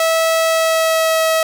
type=tone with pitch glide; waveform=sawtooth; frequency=651 to 643.9 Hz; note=E5 to E5; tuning=-22 to -41 cents; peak=-9 dBFS; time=0-1.43 s; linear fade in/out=2 ms; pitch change=-19 cents; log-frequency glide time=0.38-1.23 s; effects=none